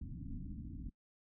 pink low-pass noise, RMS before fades -45 dBFS, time 0.01-0.9 s, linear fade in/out 5 ms, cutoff 300 Hz, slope 96 dB/octave, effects noise-tail reverb RT60 0.1 s tail -23 dB re dry

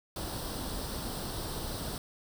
pink noise with comb filter, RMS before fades -37 dBFS, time 0.16-1.98 s, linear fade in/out 2 ms, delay 0.22 ms, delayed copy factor +0.65, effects none

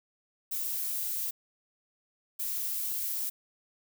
violet noise bursts at uneven times, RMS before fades -33 dBFS, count 2, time 0.51-1.31 / 2.39-3.3 s, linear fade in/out 10 ms, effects none

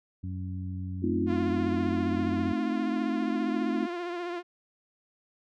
harmonic tone, 92.3 Hz, F#2, 4 cents flat, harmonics 1 / 2 / 3, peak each -33 / -39 / -43 dBFS, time 0.23-2.53 s, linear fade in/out 10 ms
sine chord, F dominant seventh, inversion first, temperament equal, 220 / 261.6 / 311.1 / 349.2 Hz, A3 / C4 / Eb4 / F4, 0 / 0 / 0 / 0 cents, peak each -31 dBFS, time 1.02-3.87 s, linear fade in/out 20 ms
sawtooth tone with vibrato, 349.3 Hz, F4, in tune, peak -28 dBFS, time 1.26-4.43 s, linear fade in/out 50 ms, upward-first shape triangle, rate 15 Hz, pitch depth 47 cents each way
effects low-pass 3000 Hz 12 dB/octave

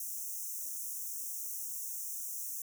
white high-pass noise, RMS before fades -40 dBFS, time 0-2.62 s, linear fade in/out 2 ms, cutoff 5700 Hz, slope 96 dB/octave, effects none

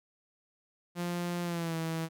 sawtooth tone with pitch glide, 174.61 to 162.92 Hz, F3 to E3, 0 to -20 cents, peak -28 dBFS, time 0.95-2.09 s, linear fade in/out 50 ms, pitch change -120 cents, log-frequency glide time 1.43-1.76 s, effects none

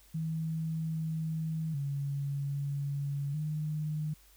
sine tone with pitch steps, 160.3 / 159.4 / 140.6 / 141.4 / 152.9 Hz, E3 / D#3 / C#3 / C#3 / D#3, -48 / +42 / +25 / +35 / -30 cents, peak -31 dBFS, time 0.14-4.14 s, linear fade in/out 10 ms, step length 800 ms, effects added 50 Hz sine -61 dBFS peak until 4.36 s + white hiss -62 dBFS RMS until 4.36 s

